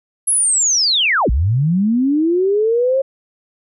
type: linear two-way sweep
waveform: sine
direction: down then up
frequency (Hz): 10940 to 50.9 to 546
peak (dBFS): -12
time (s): 0.27-3.02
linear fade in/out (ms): 10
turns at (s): 1.3
effects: none